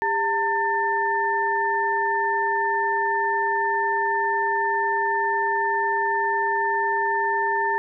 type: tone cluster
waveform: sine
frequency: 401.6 / 906 / 1784 Hz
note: G4 / A#5 / A6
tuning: +42 / -50 / +23 cents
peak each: -28 / -22 / -25 dBFS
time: 0.02-7.78 s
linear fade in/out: 0 ms
effects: none